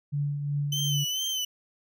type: tone with tremolo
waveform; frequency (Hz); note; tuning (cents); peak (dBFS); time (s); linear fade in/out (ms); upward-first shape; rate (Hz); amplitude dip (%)
sine; 144.2; D3; -31; -24; 0.12-1.05; 20; triangle; 2.7; 50
type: tone with vibrato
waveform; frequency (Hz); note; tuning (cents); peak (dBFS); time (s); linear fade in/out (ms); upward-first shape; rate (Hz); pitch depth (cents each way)
30% pulse; 3046; F#7; +50; -25; 0.72-1.45; 5; sine; 2.3; 57
effects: none